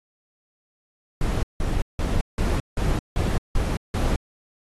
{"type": "noise bursts", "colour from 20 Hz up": "brown", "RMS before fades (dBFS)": -22, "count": 8, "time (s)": [1.21, 4.16], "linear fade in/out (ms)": 2, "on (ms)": 220, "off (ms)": 170, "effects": ["AAC 32 kbps"]}